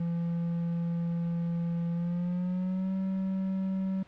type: tone with pitch glide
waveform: triangle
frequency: 169.7 to 190.48 Hz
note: F3 to G3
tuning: -49 to -49 cents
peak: -26 dBFS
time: 0-4.03 s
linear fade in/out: 5 ms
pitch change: +200 cents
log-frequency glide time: 1.92-2.93 s
effects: pink hiss -57 dBFS RMS until 4.07 s + low-pass 3000 Hz 12 dB/octave